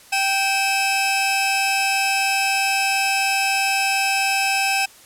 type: tone pair together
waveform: sawtooth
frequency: 781 / 2589 Hz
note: G5 / E7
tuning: -7 / -32 cents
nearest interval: octave + major sixth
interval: 2075 cents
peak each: -17 dBFS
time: 0.12-4.86 s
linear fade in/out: 10 ms
effects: white hiss -47 dBFS RMS until 5.05 s + low-pass 12000 Hz 12 dB/octave